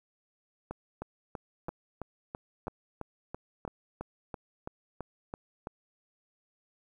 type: two click trains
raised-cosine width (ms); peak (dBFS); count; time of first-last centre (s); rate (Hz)
1; -23 / -23; 15 / 4; 1.02-5.671 / 0.71-3.651; 3.01 / 1.02
effects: 10-bit